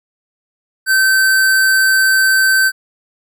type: tone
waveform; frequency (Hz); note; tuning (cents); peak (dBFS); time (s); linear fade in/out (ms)
square; 1544; G6; -27; -10; 0.86-2.72; 50
effects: none